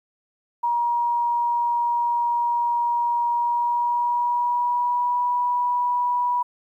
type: tone with pitch glide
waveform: sine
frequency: 951 to 976 Hz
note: A#5 to B5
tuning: +34 to -21 cents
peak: -19 dBFS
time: 0.63-6.43 s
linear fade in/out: 10 ms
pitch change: +45 cents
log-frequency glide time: 3.32-5.27 s
effects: 10-bit